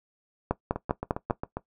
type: two click trains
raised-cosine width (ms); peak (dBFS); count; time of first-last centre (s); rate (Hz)
1; -17 / -10; 7 / 5; 0.76-1.57 / 0.51-1.308; 7.41 / 5.01
effects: noise-tail reverb RT60 0.1 s tail -17 dB re dry